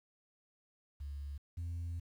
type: tone pair in turn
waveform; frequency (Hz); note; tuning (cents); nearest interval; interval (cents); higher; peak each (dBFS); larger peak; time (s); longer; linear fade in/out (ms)
sine; 71.2 / 85.14; C#2 / F2; +47 / -44; minor third; 309; second; -39 / -35; second; 1-1.38 / 1.57-2; second; 10
effects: tanh soft clip ceiling -36 dBFS + 11-bit